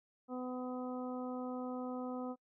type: harmonic tone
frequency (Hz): 252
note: B3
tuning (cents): +35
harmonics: 1 / 2 / 3 / 4 / 5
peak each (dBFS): -40 / -44 / -48 / -53 / -51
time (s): 0.28-2.36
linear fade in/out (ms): 50
effects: noise-tail reverb RT60 0.1 s tail -26 dB re dry